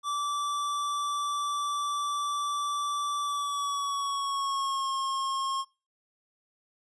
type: tone with pitch glide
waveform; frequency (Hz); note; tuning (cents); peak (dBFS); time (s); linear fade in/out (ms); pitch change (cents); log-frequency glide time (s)
square; 1162 to 1077.9; D6 to C#6; -19 to -49; -29; 0.03-5.65; 50; -130; 3.21-4.91
effects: noise-tail reverb RT60 0.3 s tail -21 dB re dry + resampled to 22050 Hz